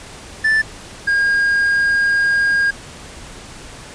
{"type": "tone pair in turn", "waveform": "triangle", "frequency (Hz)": [1760, 1622], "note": ["A6", "G#6"], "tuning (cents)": [0, -41], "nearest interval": "minor second", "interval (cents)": 141, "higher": "first", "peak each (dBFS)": [-10, -11], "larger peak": "first", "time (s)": [[0.44, 0.62], [1.07, 2.71]], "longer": "second", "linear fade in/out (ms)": 10, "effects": ["pink hiss -36 dBFS RMS until 3.94 s", "resampled to 22050 Hz"]}